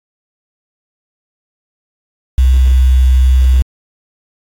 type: tone with quantisation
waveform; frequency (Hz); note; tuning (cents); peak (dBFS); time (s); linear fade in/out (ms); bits
sine; 64.1; C2; -35; -5; 2.38-3.62; 0; 5
effects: AAC 64 kbps